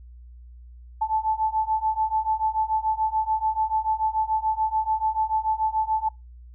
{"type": "beating tone pair", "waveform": "sine", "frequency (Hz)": [870, 876.9], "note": ["A5", "A5"], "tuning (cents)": [-20, -6], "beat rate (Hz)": 6.9, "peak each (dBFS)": [-25, -24], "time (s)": [1.01, 6.09], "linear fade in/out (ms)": 10, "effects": ["noise-tail reverb RT60 0.2 s tail -23 dB re dry", "added 60 Hz sine -42 dBFS peak until 6.54 s"]}